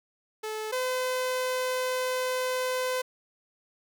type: tone pair in turn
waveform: sawtooth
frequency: 433.5 / 509.6 Hz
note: A4 / C5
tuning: -26 / -46 cents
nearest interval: minor third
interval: 280 cents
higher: second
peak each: -28 / -23 dBFS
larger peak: second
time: 0.43-0.72 / 0.72-3.02 s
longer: second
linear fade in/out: 10 ms
effects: none